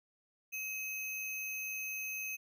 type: tone with sample-and-hold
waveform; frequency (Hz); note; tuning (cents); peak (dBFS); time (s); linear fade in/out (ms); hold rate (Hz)
sine; 2558; D#7; +47; -37; 0.52-2.37; 20; 8820
effects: none